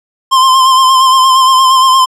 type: tone with vibrato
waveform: square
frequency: 1046.5 Hz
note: C6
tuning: in tune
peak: -5 dBFS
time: 0.31-2.06 s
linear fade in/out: 20 ms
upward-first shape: sine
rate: 8.6 Hz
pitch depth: 36 cents each way
effects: low-pass 9000 Hz 12 dB/octave